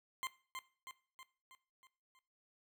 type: tone with echo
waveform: 20% pulse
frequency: 1046.5 Hz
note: C6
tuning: in tune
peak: -33 dBFS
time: 0.23-0.27 s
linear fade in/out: 0 ms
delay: 320 ms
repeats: 6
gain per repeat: -5 dB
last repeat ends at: 2.19 s
effects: noise-tail reverb RT60 0.4 s tail -17 dB re dry